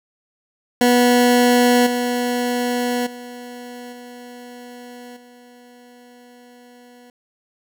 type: tone with level steps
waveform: 20% pulse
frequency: 244.6 Hz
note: B3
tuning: 16 cents flat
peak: -7 / -14 / -28 / -31 / -39 dBFS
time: 0.81-7.1 s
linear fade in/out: 2 ms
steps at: 1.86 / 3.06 / 3.92 / 5.16 s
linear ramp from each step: 10 ms
effects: none